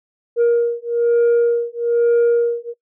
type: beating tone pair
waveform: sine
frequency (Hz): 471 / 472.1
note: A#4 / A#4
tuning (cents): +18 / +22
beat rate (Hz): 1.1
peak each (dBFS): -14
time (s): 0.36-2.74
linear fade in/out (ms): 50
effects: noise-tail reverb RT60 0.1 s tail -22 dB re dry + tanh soft clip ceiling -10 dBFS